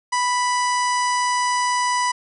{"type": "harmonic tone", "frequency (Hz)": 987.8, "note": "B5", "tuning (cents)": 0, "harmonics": [1, 2, 3, 4, 5, 6, 7, 8, 9, 10], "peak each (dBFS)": [-19, -26, -34, -40, -31, -32, -40, -37, -35, -48], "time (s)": [0.12, 2.12], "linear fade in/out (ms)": 10, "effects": []}